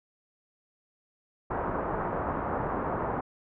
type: low-pass noise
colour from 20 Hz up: white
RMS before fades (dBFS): -31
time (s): 1.5-3.21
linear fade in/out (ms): 10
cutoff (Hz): 1200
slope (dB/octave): 24
effects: low-pass 2000 Hz 12 dB/octave